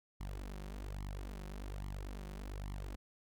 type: tone with flanger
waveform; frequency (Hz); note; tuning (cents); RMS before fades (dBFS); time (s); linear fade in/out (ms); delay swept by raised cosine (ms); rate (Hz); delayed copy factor
sawtooth; 49; G1; 0; -44; 0.2-2.96; 10; 0.94 to 5.54; 1.2; +0.95
effects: none